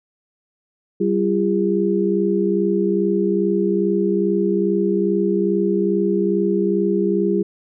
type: tone cluster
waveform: sine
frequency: 193.7 / 343.4 / 405.8 Hz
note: G3 / F4 / G#4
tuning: -20 / -29 / -40 cents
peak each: -20 dBFS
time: 1-7.43 s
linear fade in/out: 10 ms
effects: none